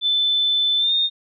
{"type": "tone with pitch glide", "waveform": "sine", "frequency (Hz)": [3520, 3665], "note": ["A7", "A#7"], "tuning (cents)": [0, -30], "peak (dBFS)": -16, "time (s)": [0.01, 1.1], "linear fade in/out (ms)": 50, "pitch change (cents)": 70, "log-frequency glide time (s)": [0.78, 0.93], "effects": []}